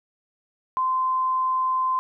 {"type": "tone", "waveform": "sine", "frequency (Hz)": 1035, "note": "C6", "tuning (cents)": -19, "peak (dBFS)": -20, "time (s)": [0.77, 1.99], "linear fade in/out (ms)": 0, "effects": []}